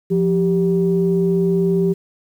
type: tone pair together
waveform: sine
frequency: 174.61 / 391.2 Hz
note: F3 / G4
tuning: 0 / -4 cents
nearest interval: octave + major second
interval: 1396 cents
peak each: -16 dBFS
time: 0.1-1.94 s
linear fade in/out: 20 ms
effects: tanh soft clip ceiling -6 dBFS + 8-bit